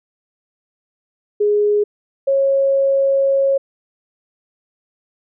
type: tone pair in turn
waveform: sine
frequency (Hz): 415.3 / 546.7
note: G#4 / C#5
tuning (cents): 0 / -24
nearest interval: perfect fourth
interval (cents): 476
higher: second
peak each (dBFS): -12 / -12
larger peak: neither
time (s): 1.4-1.84 / 2.27-3.58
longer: second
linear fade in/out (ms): 10
effects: none